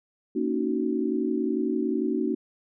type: chord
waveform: sine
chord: D# minor seventh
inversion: second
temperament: just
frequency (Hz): 233.3 / 280 / 311.1 / 373.4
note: A#3 / C#4 / D#4 / F#4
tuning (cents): +2 / +18 / 0 / +16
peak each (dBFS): -29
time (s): 0.35-2.35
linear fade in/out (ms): 10
effects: none